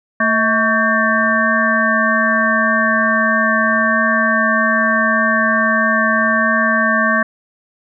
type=harmonic tone with a mistuned harmonic; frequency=224.9 Hz; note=A3; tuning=38 cents sharp; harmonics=1 / 3 / 5 / 7 / 8; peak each=-19 / -20 / -18 / -17 / -18 dBFS; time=0.2-7.23 s; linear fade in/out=5 ms; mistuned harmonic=3; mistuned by=-91 cents; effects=none